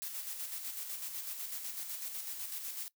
blue noise with tremolo, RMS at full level -40 dBFS, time 0.02-2.88 s, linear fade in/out 0 ms, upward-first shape square, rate 8 Hz, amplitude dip 40%, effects noise-tail reverb RT60 0.1 s tail -19 dB re dry

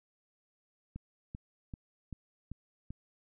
click train, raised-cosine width 5 ms, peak -29 dBFS, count 6, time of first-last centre 0.96-2.906 s, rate 2.57 Hz, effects none

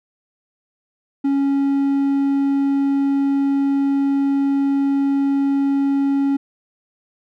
triangle tone, 277.2 Hz, C#4, in tune, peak -13 dBFS, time 1.24-6.37 s, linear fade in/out 10 ms, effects none

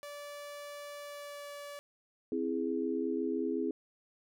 sawtooth tone with pitch glide, 580 to 576 Hz, D5 to D5, -22 to -34 cents, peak -39 dBFS, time 0.03-1.79 s, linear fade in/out 0 ms, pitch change -12 cents, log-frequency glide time 0.99-1.5 s
sine chord, C augmented, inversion none, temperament equal, 261.6 / 329.6 / 415.3 Hz, C4 / E4 / G#4, 0 / 0 / 0 cents, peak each -35 dBFS, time 2.32-3.71 s, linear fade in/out 2 ms
effects none

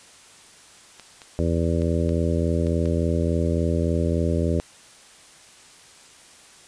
clicks, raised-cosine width 0.2 ms, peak -24 dBFS, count 6, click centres 0.997 / 1.218 / 1.819 / 2.092 / 2.668 / 2.857 s
harmonic tone, 83.5 Hz, E2, 23 cents sharp, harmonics 1 / 2 / 3 / 4 / 5 / 6 / 7, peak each -23 / -26 / -28 / -29 / -30 / -31 / -31 dBFS, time 1.39-4.6 s, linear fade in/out 0 ms
effects white hiss -49 dBFS RMS until 6.67 s + resampled to 22050 Hz

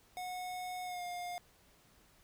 square tone with pitch glide, 730 to 709.6 Hz, F#5 to F5, -24 to +27 cents, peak -40 dBFS, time 0.17-1.38 s, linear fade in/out 0 ms, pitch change -49 cents, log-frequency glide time 0.84-1.03 s, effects pink hiss -66 dBFS RMS until 2.23 s

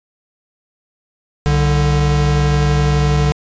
square tone pair together, 64.64 / 146.83 Hz, C2 / D3, -20 / 0 cents, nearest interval octave + major second, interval 1420 cents, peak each -17 / -14 dBFS, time 1.46-3.32 s, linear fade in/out 0 ms, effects resampled to 16000 Hz

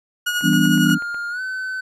30% pulse tone with tremolo, 1448 Hz, F#6, 38 cents flat, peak -15 dBFS, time 0.26-0.95 s, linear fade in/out 10 ms, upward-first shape sine, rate 11 Hz, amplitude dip 45%
click train, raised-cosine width 0.5 ms, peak -23 dBFS, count 7, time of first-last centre 0.41-1.145 s, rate 8.16 Hz
sine chord, E minor seventh, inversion none, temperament equal, 164.81 / 196 / 246.9 / 293.7 Hz, E3 / G3 / B3 / D4, 0 / 0 / 0 / 0 cents, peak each -19 dBFS, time 0.42-0.99 s, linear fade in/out 50 ms
triangle tone with pitch glide, 1410 to 1520 Hz, F6 to F#6, +16 to +46 cents, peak -22 dBFS, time 0.85-1.81 s, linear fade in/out 10 ms, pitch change +130 cents, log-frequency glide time 1.3-1.41 s
effects resampled to 32000 Hz

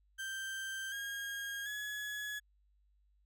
35% pulse tone with pitch steps, 1568 / 1628 / 1690.3 Hz, G6 / G#6 / G#6, 0 / -35 / +30 cents, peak -37 dBFS, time 0.18-2.4 s, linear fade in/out 20 ms, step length 740 ms, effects added 50 Hz sine -68 dBFS peak until 3.25 s

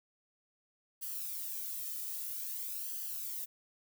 violet noise with flanger, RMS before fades -40 dBFS, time 1.01-3.46 s, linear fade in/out 20 ms, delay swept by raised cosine 0.65 to 1.63 ms, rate 0.51 Hz, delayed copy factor +0.6, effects none

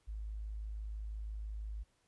sine tone, 53 Hz, G#1, 36 cents sharp, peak -39 dBFS, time 0.07-1.84 s, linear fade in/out 20 ms, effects pink hiss -75 dBFS RMS until 2.07 s + resampled to 24000 Hz

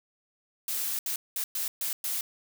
blue noise bursts at uneven times, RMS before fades -31 dBFS, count 6, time 0.68-0.99 / 1.06-1.16 / 1.36-1.44 / 1.55-1.68 / 1.81-1.93 / 2.04-2.21 s, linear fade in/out 2 ms, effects none

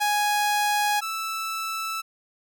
sawtooth tone pair in turn, 830.6 / 1318.5 Hz, G#5 / E6, 0 / 0 cents, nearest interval minor sixth, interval 800 cents, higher second, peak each -17 / -24 dBFS, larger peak first, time 0-1.01 / 1.01-2.02 s, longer neither, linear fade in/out 20 ms, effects none

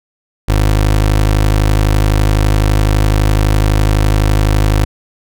25% pulse tone, 51.91 Hz, G#1, in tune, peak -5 dBFS, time 0.48-4.85 s, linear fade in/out 10 ms, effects none

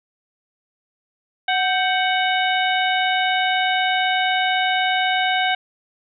harmonic tone with a mistuned harmonic, 742 Hz, F#5, 5 cents sharp, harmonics 1 / 2 / 3 / 4 / 5, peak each -20 / -23 / -25 / -26 / -27 dBFS, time 1.48-5.55 s, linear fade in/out 5 ms, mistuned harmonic 2, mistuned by +88 cents, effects none

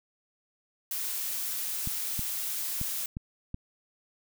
blue noise, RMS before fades -33 dBFS, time 0.91-3.06 s, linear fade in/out 2 ms
clicks, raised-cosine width 5 ms, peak -22 dBFS, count 5, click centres 1.874 / 2.193 / 2.814 / 3.169 / 3.544 s
effects none

